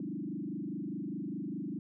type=tone with frequency modulation; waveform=sine; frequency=244.5 Hz; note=B3; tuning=17 cents flat; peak=-35 dBFS; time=0-1.79 s; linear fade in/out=2 ms; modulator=24.9 Hz; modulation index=3.1; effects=none

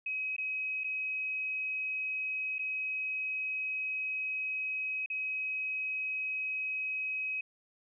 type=tone with dropouts; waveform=sine; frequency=2540 Hz; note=D#7; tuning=35 cents sharp; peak=-32 dBFS; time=0.06-7.41 s; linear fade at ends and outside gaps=5 ms; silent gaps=0.365-0.381 / 0.837-0.842 / 2.584-2.591 / 5.061-5.1 s; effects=none

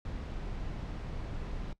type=noise; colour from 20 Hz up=brown; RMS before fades=-38 dBFS; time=0.05-1.73 s; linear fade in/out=2 ms; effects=noise-tail reverb RT60 0.1 s tail -20 dB re dry + low-pass 5000 Hz 12 dB/octave

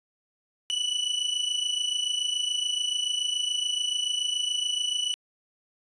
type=tone pair together; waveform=40% pulse; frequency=2947 / 2974 Hz; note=F#7 / F#7; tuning=-8 / +8 cents; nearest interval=unison; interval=16 cents; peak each=-29 / -27 dBFS; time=0.7-5.14 s; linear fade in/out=0 ms; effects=resampled to 22050 Hz

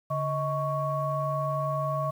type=tone cluster; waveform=sine; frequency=143.2 / 632 / 1111 Hz; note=D3 / D#5 / C#6; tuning=-43 / +27 / +4 cents; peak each=-30 dBFS; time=0.1-2.11 s; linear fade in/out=10 ms; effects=tanh soft clip ceiling -16 dBFS + 9-bit

